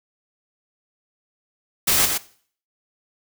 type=noise with echo; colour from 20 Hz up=white; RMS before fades=-18 dBFS; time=1.87-2.06 s; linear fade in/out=10 ms; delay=120 ms; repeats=1; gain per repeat=-5 dB; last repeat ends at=2.18 s; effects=noise-tail reverb RT60 0.5 s tail -18 dB re dry